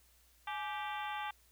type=harmonic tone with a mistuned harmonic; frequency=392 Hz; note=G4; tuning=in tune; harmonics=2 / 3 / 4 / 5 / 6 / 7 / 8 / 9; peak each=-40 / -44 / -46 / -48 / -50 / -51 / -52 / -53 dBFS; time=0.47-1.31 s; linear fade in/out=5 ms; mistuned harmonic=2; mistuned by=+120 cents; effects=added 60 Hz sine -68 dBFS peak until 1.51 s + white hiss -68 dBFS RMS until 1.51 s